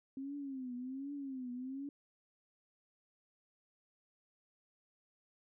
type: tone with vibrato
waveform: sine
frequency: 265.1 Hz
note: C4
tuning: 23 cents sharp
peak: -40 dBFS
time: 0.17-1.89 s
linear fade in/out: 2 ms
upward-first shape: triangle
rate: 1.3 Hz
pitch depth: 150 cents each way
effects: none